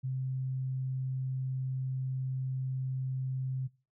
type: tone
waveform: sine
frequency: 130.81 Hz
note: C3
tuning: in tune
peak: -31 dBFS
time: 0.03-3.68 s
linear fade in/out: 20 ms
effects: noise-tail reverb RT60 0.3 s tail -20 dB re dry